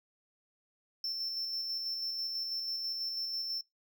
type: tone with tremolo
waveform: triangle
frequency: 5360 Hz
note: E8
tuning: 28 cents sharp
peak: -31 dBFS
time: 1.04-3.61 s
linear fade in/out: 2 ms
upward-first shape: square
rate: 6.1 Hz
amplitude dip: 25%
effects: noise-tail reverb RT60 0.2 s tail -24 dB re dry